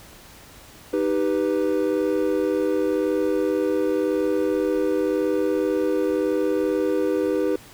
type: chord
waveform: triangle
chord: Eb augmented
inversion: none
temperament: equal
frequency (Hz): 311.1 / 392 / 493.9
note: Eb4 / G4 / B4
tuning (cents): 0 / 0 / 0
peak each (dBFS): -22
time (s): 0.93-7.56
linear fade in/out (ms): 5
effects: pink hiss -46 dBFS RMS until 7.73 s